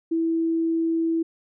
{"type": "tone", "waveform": "sine", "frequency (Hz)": 328.5, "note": "E4", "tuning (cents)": -6, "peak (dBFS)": -20, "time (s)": [0.11, 1.23], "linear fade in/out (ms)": 10, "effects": []}